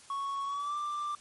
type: tone with pitch glide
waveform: triangle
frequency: 1108.7 to 1181.4 Hz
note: C#6 to D6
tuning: 0 to +10 cents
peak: -30 dBFS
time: 0.1-1.15 s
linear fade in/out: 2 ms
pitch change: +110 cents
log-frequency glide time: 0.45-0.76 s
effects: white hiss -55 dBFS RMS until 1.2 s + MP3 48 kbps